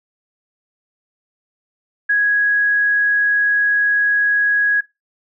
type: tone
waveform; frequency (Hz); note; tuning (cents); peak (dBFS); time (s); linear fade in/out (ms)
sine; 1662; G#6; +1; -12; 2.09-4.81; 10
effects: noise-tail reverb RT60 0.2 s tail -18 dB re dry